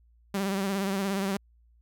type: tone with vibrato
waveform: sawtooth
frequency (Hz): 195.6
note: G3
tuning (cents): -4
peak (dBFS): -23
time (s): 0.34-1.37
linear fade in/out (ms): 5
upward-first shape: sine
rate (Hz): 17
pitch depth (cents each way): 50
effects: added 58 Hz sine -58 dBFS peak until 1.81 s